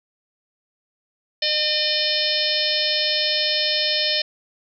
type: harmonic tone with a mistuned harmonic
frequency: 606 Hz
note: D#5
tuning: 46 cents flat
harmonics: 1 / 3 / 4 / 5 / 6 / 7 / 8 / 9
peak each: -28 / -30 / -30 / -26 / -26 / -25 / -30 / -25 dBFS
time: 1.42-4.22 s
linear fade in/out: 5 ms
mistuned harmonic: 9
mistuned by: -52 cents
effects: none